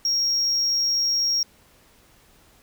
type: tone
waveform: sine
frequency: 5588 Hz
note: F8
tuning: in tune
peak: -17 dBFS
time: 0.05-1.43 s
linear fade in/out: 2 ms
effects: tanh soft clip ceiling -18 dBFS + pink hiss -56 dBFS RMS until 2.62 s